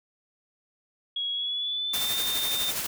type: tone with pitch glide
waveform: sine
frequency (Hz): 3322 to 3623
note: G#7 to A7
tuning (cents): 0 to +50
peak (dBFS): -27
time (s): 1.16-2.71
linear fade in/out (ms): 5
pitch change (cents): +150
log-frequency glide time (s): 1.32-2.16
type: noise with tremolo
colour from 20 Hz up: white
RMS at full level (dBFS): -29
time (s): 1.93-2.87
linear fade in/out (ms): 10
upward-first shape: sine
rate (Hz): 12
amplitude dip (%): 40
effects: none